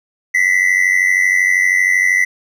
triangle tone pair together, 1950.2 / 2043 Hz, B6 / C7, -22 / -42 cents, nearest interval minor second, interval 80 cents, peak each -12 dBFS, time 0.34-2.25 s, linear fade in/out 10 ms, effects none

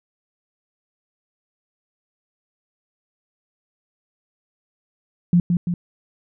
sine tone with echo, 174.61 Hz, F3, in tune, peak -11 dBFS, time 5.33-5.4 s, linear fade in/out 2 ms, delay 170 ms, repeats 2, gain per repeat -4 dB, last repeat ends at 5.74 s, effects none

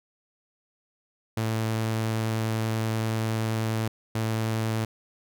sawtooth tone pair in turn, 111.2 / 111.2 Hz, A2 / A2, +19 / +19 cents, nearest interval unison, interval 0 cents, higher neither, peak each -21 dBFS, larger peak neither, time 1.37-3.88 / 4.15-4.85 s, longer first, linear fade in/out 5 ms, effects none

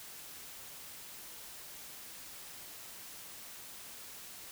silence, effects white hiss -49 dBFS RMS until 4.51 s

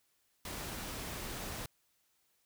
pink noise, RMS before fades -42 dBFS, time 0.45-1.66 s, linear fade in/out 2 ms, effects white hiss -75 dBFS RMS until 2.45 s

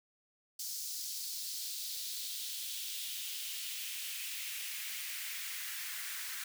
white noise with high-pass filter sweep, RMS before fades -41 dBFS, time 0.59-6.44 s, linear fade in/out 5 ms, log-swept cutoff 5300 to 1600 Hz, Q 2.1, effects none

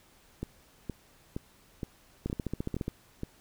two click trains, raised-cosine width 3 ms, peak -19 / -21 dBFS, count 10 / 7, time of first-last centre 2.26-2.881 / 0.43-3.234 s, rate 14.5 / 2.14 Hz, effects pink hiss -61 dBFS RMS until 3.4 s

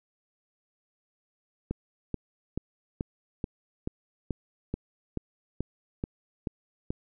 click train, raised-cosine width 3 ms, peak -17 dBFS, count 13, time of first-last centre 1.71-6.905 s, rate 2.31 Hz, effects none

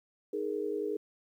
sine chord, D# suspended fourth, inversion none, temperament equal, 311.1 / 415.3 / 466.2 Hz, D#4 / G#4 / A#4, 0 / 0 / 0 cents, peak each -38 / -33 / -37 dBFS, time 0.33-0.97 s, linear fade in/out 5 ms, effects 11-bit

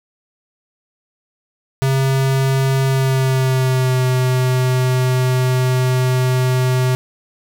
square tone with pitch glide, 134.1 to 127.9 Hz, C3 to C3, +43 to -39 cents, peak -14 dBFS, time 1.82-6.95 s, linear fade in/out 0 ms, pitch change -82 cents, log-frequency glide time 2.86-4.04 s, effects none

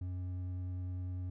sine tone with hard clipping, 91 Hz, F#2, 28 cents flat, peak -38 dBFS, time 0.01-1.3 s, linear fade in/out 5 ms, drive 5 dB, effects none

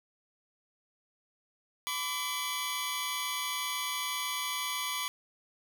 15% pulse tone cluster, 1008 / 1158 / 3294 Hz, B5 / D6 / G#7, +35 / -25 / -15 cents, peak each -30 dBFS, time 1.87-5.08 s, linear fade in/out 0 ms, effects none

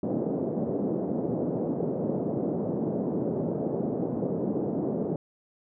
pink band-pass noise, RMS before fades -29 dBFS, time 0.03-5.16 s, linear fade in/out 2 ms, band 160 to 560 Hz, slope 24 dB/octave, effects none

